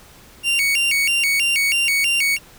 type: tone with vibrato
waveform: 40% pulse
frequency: 2489 Hz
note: D#7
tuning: in tune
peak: -15 dBFS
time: 0.43-2.39 s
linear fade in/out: 50 ms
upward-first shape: square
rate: 3.1 Hz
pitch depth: 190 cents each way
effects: pink hiss -46 dBFS RMS until 2.58 s